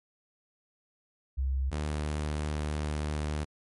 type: tone pair in turn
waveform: sine / sawtooth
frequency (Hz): 66.4 / 75.27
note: C2 / D2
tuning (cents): +26 / +43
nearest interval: major second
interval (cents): 217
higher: second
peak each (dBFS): -26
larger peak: neither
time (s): 1.37-1.71 / 1.71-3.45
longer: second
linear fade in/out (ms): 20
effects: MP3 48 kbps